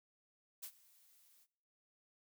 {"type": "noise with ADSR envelope", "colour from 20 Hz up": "blue", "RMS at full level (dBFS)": -45, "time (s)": [0.62, 1.47], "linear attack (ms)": 17, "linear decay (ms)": 71, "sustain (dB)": -23, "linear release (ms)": 47, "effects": ["noise-tail reverb RT60 0.7 s tail -22 dB re dry"]}